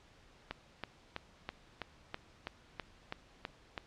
click train, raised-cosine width 0.3 ms, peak -22 dBFS, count 11, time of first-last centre 0.51-3.778 s, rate 3.06 Hz, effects pink hiss -62 dBFS RMS until 3.86 s + low-pass 5000 Hz 12 dB/octave

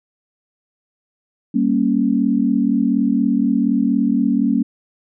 sine chord, G diminished, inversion none, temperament equal, 196 / 233.1 / 277.2 Hz, G3 / Bb3 / Db4, 0 / 0 / 0 cents, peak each -20 / -17 / -18 dBFS, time 1.54-4.63 s, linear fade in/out 10 ms, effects none

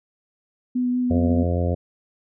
sine tone with vibrato, 248.4 Hz, B3, 10 cents sharp, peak -19 dBFS, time 0.75-1.44 s, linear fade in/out 10 ms, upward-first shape sine, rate 5.2 Hz, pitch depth 12 cents each way
harmonic tone, 87.31 Hz, F2, in tune, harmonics 1 / 2 / 3 / 4 / 5 / 6 / 7 / 8, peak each -21 / -28 / -30 / -33 / -32 / -29 / -32 / -35 dBFS, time 1.1-1.75 s, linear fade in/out 10 ms
effects none

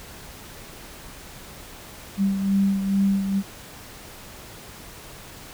sine beating tone pair, 196 / 198.3 Hz, G3 / G3, 0 / +20 cents, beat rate 2.3 Hz, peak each -19 / -27 dBFS, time 2.17-3.43 s, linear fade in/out 50 ms, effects pink hiss -42 dBFS RMS until 5.53 s

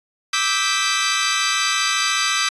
15% pulse chord, E minor seventh, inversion third, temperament equal with one note detuned, 1174.7 / 1298.9 / 1568 / 1975.5 Hz, D6 / E6 / G6 / B6, 0 / -26 / 0 / 0 cents, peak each -17 dBFS, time 0.33-2.49 s, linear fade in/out 5 ms, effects resampled to 22050 Hz

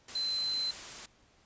sine tone in noise, 4076 Hz, C8, 46 cents flat, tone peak -30 dBFS, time 0.15-0.71 s, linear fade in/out 5 ms, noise white, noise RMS -44 dBFS, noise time 0.08-1.06 s, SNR +11 dB, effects pink hiss -65 dBFS RMS until 1.45 s + resampled to 16000 Hz

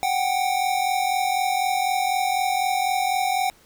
square tone pair together, 740 / 784 Hz, F#5 / G5, 0 / 0 cents, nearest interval minor second, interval 100 cents, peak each -24 dBFS, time 0.03-3.5 s, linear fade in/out 0 ms, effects pink hiss -55 dBFS RMS until 3.65 s

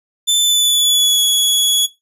sawtooth tone with pitch glide, 3529 to 3370 Hz, A7 to G#7, +4 to +25 cents, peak -8 dBFS, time 0.27-1.87 s, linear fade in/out 20 ms, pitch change -79 cents, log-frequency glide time 0.39-1.23 s, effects noise-tail reverb RT60 0.2 s tail -18 dB re dry + resampled to 32000 Hz

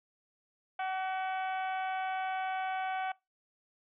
harmonic tone with a mistuned harmonic, 377.1 Hz, F#4, 33 cents sharp, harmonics 2 / 3 / 4 / 5 / 6 / 7 / 8 / 9, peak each -33 / -45 / -41 / -52 / -45 / -54 / -52 / -57 dBFS, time 0.79-3.12 s, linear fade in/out 5 ms, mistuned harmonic 3, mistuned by +20 cents, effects noise-tail reverb RT60 0.2 s tail -22 dB re dry

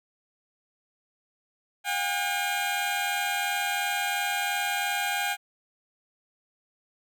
15% pulse tone pair together, 723 / 805.9 Hz, F#5 / G5, -40 / +48 cents, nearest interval major second, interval 188 cents, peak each -25 / -21 dBFS, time 1.84-5.37 s, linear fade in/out 50 ms, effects none

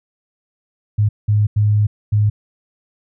sine tone bursts at uneven times, 105 Hz, G#2, 19 cents sharp, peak -11 dBFS, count 4, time 0.98-1.09 / 1.28-1.47 / 1.56-1.87 / 2.12-2.3 s, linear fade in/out 10 ms, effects none

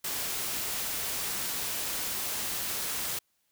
white noise, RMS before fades -33 dBFS, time 0.04-3.19 s, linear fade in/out 5 ms, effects white hiss -74 dBFS RMS until 3.51 s

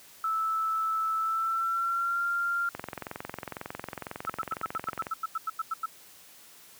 sine tone with pitch glide, 1313 to 1389.5 Hz, E6 to F6, -7 to -9 cents, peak -26 dBFS, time 0.24-2.69 s, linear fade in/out 2 ms, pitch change +98 cents, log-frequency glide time 1.17-2.25 s
click train, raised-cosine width 0.5 ms, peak -20 dBFS, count 52, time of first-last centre 2.75-5.068 s, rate 22 Hz
sine tone bursts, 1317 Hz, E6, 2 cents flat, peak -27 dBFS, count 14, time 4.27-5.859 s, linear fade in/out 5 ms, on 29 ms, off 91 ms
effects white hiss -53 dBFS RMS until 6.79 s + high-pass 80 Hz 12 dB/octave

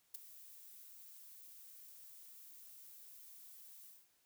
violet noise with ADSR envelope, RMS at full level -42 dBFS, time 0.14-4.09 s, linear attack 8 ms, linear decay 13 ms, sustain -15 dB, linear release 230 ms, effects white hiss -75 dBFS RMS until 4.25 s

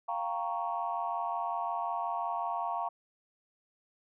sine chord, G half-diminished seventh, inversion third, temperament equal, 698.5 / 784 / 932.3 / 1108.7 Hz, F5 / G5 / Bb5 / Db6, 0 / 0 / 0 / 0 cents, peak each -35 / -39 / -35 / -37 dBFS, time 0.08-2.89 s, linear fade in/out 10 ms, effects tanh soft clip ceiling -21 dBFS

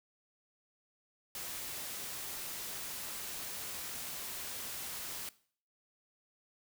white noise, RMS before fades -42 dBFS, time 1.35-5.29 s, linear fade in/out 2 ms, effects noise-tail reverb RT60 0.5 s tail -19 dB re dry

